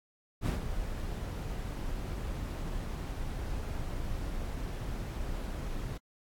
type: noise with ADSR envelope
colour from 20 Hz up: brown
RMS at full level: -27 dBFS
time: 0.41-5.98 s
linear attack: 59 ms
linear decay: 130 ms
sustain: -9 dB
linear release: 11 ms
effects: AAC 64 kbps